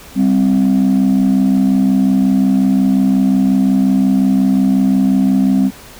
sine tone pair together, 196 / 261.6 Hz, G3 / C4, 0 / 0 cents, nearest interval perfect fourth, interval 500 cents, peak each -10 dBFS, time 0.15-5.71 s, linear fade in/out 50 ms, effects tanh soft clip ceiling -6 dBFS + pink hiss -37 dBFS RMS until 5.99 s

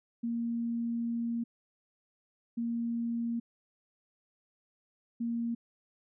sine tone bursts at uneven times, 233.5 Hz, A#3, 3 cents sharp, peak -30 dBFS, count 3, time 0.23-1.44 / 2.57-3.4 / 5.2-5.55 s, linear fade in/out 10 ms, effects none

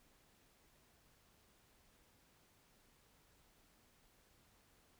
silence, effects pink hiss -71 dBFS RMS until 4.99 s

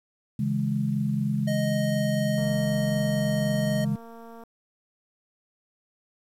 sine chord, C# minor, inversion none, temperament equal with one note detuned, 138.59 / 162.64 / 207.7 Hz, C#3 / E3 / G#3, 0 / -23 / 0 cents, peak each -27 / -31 / -26 dBFS, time 0.39-3.96 s, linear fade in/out 5 ms
square tone, 622.3 Hz, D#5, in tune, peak -29 dBFS, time 1.47-3.85 s, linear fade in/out 10 ms
click train, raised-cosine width 1 ms, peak -33 dBFS, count 474, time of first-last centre 2.38-4.437 s, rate 230 Hz
effects resampled to 32000 Hz + 9-bit

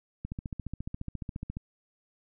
click train, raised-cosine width 5 ms, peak -23 dBFS, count 20, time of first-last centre 0.25-1.569 s, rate 14.4 Hz, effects none

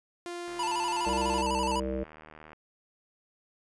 sawtooth tone, 348.4 Hz, F4, 4 cents flat, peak -32 dBFS, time 0.26-1.41 s, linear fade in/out 0 ms
click train, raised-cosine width 0.5 ms, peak -33 dBFS, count 160, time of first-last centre 0.48-2.532 s, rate 77.5 Hz
square tone with vibrato, 932.3 Hz, A#5, in tune, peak -29 dBFS, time 0.59-1.8 s, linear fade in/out 5 ms, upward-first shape square, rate 12 Hz, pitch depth 81 cents each way
harmonic tone, 65.41 Hz, C2, in tune, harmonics 1 / 3 / 5 / 7 / 9, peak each -36 / -36 / -36 / -36 / -36 dBFS, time 1.06-2.04 s, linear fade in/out 10 ms
effects resampled to 24000 Hz

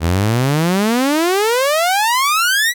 sawtooth exponential sweep, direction up, 78.2 to 2000 Hz, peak -9 dBFS, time 0-2.74 s, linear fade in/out 50 ms, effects none

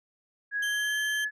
sine tone with pitch glide, 1661.2 to 1706.9 Hz, G#6 to G#6, 0 to +47 cents, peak -27 dBFS, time 0.51-1.31 s, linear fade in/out 50 ms, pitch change +47 cents, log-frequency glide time 0.62-0.99 s
sawtooth tone, 3136 Hz, G7, in tune, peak -30 dBFS, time 0.62-1.25 s, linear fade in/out 10 ms
effects resampled to 32000 Hz

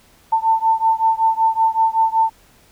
sine beating tone pair, 892 / 897.3 Hz, A5 / A5, +23 / +34 cents, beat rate 5.3 Hz, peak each -16 / -17 dBFS, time 0.32-2.3 s, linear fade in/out 10 ms, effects pink hiss -52 dBFS RMS until 2.71 s

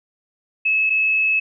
sine tone pair in turn, 2591 / 2591 Hz, E7 / E7, -30 / -30 cents, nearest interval unison, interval 0 cents, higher neither, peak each -15 dBFS, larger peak neither, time 0.65-0.9 / 0.9-1.4 s, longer second, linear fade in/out 10 ms, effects none

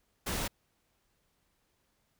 pink noise, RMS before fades -34 dBFS, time 0.26-0.48 s, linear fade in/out 10 ms, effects pink hiss -75 dBFS RMS until 2.19 s

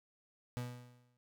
35% pulse tone with exponential decay, 122.8 Hz, B2, 9 cents flat, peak -34 dBFS, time 0.57-1.17 s, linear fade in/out 0 ms, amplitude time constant 130 ms, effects none

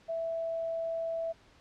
sine tone, 659.3 Hz, E5, in tune, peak -31 dBFS, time 0.08-1.33 s, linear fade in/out 20 ms, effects pink hiss -61 dBFS RMS until 1.6 s + low-pass 5000 Hz 12 dB/octave

